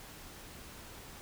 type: silence
effects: pink hiss -50 dBFS RMS until 1.21 s